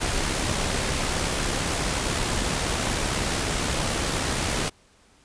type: noise with amplitude modulation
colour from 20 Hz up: pink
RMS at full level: -24 dBFS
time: 0-4.7 s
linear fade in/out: 20 ms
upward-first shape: sine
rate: 68.7 Hz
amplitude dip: 35%
effects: pink hiss -58 dBFS RMS until 5.24 s + resampled to 22050 Hz